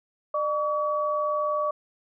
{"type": "tone pair together", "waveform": "sine", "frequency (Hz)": [602.3, 1137], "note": ["D5", "C#6"], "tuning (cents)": [44, 44], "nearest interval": "major seventh", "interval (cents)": 1100, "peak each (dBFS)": -26, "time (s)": [0.34, 1.71], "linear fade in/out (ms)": 5, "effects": []}